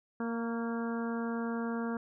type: harmonic tone with a mistuned harmonic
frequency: 231.8 Hz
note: A#3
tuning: 10 cents flat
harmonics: 1 / 2 / 3 / 4 / 5 / 6 / 7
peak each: -33 / -39 / -45 / -45 / -46 / -45 / -48 dBFS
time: 0.2-1.97 s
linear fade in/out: 2 ms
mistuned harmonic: 5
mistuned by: -25 cents
effects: none